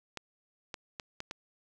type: clicks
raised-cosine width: 0.2 ms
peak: -21 dBFS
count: 5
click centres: 0.173 / 0.742 / 0.998 / 1.204 / 1.311 s
effects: none